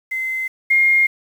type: tone pair in turn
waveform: sine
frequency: 2062 / 2130 Hz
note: C7 / C7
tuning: -26 / +30 cents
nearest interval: minor second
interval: 56 cents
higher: second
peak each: -20 / -11 dBFS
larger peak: second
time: 0.11-0.48 / 0.7-1.07 s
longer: neither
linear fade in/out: 10 ms
effects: 7-bit